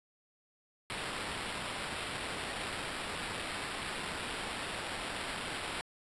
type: noise with sample-and-hold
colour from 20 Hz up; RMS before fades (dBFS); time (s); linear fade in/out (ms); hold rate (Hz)
white; -39; 0.9-5.81; 0; 6300
effects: resampled to 24000 Hz